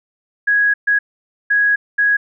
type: tone bursts at uneven times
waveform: sine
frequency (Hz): 1661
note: G#6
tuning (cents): 0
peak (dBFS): -11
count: 4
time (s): 0.47-0.74 / 0.87-0.99 / 1.5-1.76 / 1.98-2.17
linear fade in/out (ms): 10
effects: none